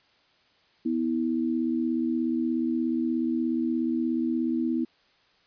sine tone pair together, 246.9 / 323.7 Hz, B3 / E4, 0 / -31 cents, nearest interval perfect fourth, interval 469 cents, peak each -26 / -27 dBFS, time 0.85-4.85 s, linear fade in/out 10 ms, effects white hiss -63 dBFS RMS until 5.46 s + resampled to 11025 Hz

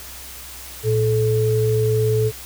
sine tone pair together, 114.8 / 433.4 Hz, A#2 / A4, -26 / -26 cents, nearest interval octave + major seventh, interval 2300 cents, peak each -18 dBFS, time 0.83-2.32 s, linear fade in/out 50 ms, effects added 64 Hz sine -42 dBFS peak until 2.45 s + white hiss -37 dBFS RMS until 2.45 s

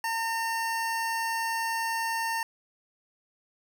25% pulse tone, 910 Hz, A#5, 42 cents flat, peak -24 dBFS, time 0.04-2.43 s, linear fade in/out 2 ms, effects none

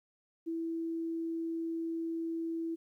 sine tone, 329.6 Hz, E4, in tune, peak -33 dBFS, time 0.46-2.76 s, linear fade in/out 20 ms, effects 12-bit

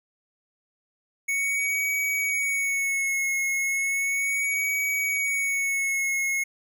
square tone with vibrato, 2217 Hz, C#7, in tune, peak -24 dBFS, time 1.28-6.44 s, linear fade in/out 10 ms, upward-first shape sine, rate 0.35 Hz, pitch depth 37 cents each way, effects none

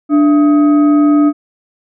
sine tone with frequency modulation, 293.7 Hz, D4, in tune, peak -6 dBFS, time 0.09-1.33 s, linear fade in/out 50 ms, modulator 965 Hz, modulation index 0.34, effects none

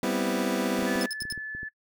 25% pulse chord, C major seventh, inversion second, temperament equal with one note detuned, 196 / 246.9 / 262.7 / 329.6 Hz, G3 / B3 / C4 / E4, 0 / 0 / +7 / 0 cents, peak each -27 / -26 / -28 / -28 dBFS, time 0.03-1.06 s, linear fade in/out 2 ms
clicks, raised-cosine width 3 ms, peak -30 dBFS, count 9, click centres 0.791 / 0.826 / 0.957 / 1.221 / 1.253 / 1.325 / 1.377 / 1.55 / 1.631 s
sine tone, 1734 Hz, A6, 26 cents flat, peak -33 dBFS, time 0.86-1.69 s, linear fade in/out 10 ms
sawtooth tone bursts, 5200 Hz, E8, 24 cents flat, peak -28 dBFS, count 4, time 1.01-1.324 s, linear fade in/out 0 ms, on 23 ms, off 74 ms
effects noise-tail reverb RT60 0.1 s tail -19 dB re dry

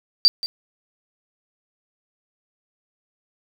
sine tone with echo, 4678 Hz, D8, 8 cents flat, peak -9 dBFS, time 0.25-0.28 s, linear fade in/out 0 ms, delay 180 ms, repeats 1, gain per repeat -15 dB, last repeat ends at 0.46 s, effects 7-bit

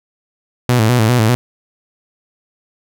sawtooth tone with vibrato, 116.54 Hz, A#2, in tune, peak -6 dBFS, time 0.69-1.35 s, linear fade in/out 0 ms, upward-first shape square, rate 5 Hz, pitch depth 100 cents each way, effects none

